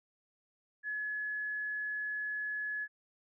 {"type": "tone", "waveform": "sine", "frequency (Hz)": 1700, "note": "G#6", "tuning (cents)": 40, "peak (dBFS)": -34, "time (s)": [0.83, 2.88], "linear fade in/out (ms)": 50, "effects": []}